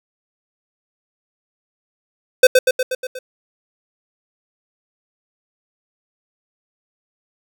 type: tone with echo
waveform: square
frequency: 512 Hz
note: C5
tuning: 38 cents flat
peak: -4 dBFS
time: 2.43-2.47 s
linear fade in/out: 5 ms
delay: 120 ms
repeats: 6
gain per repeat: -4 dB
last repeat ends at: 3.19 s
effects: none